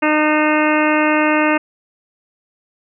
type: harmonic tone with a mistuned harmonic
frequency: 304.9 Hz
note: D#4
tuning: 35 cents flat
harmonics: 1 / 2 / 3 / 4 / 5 / 6 / 7 / 8 / 9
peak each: -16 / -19 / -21 / -22 / -23 / -24 / -24 / -25 / -26 dBFS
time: 0.02-1.58 s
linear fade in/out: 10 ms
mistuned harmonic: 8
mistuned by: +49 cents
effects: none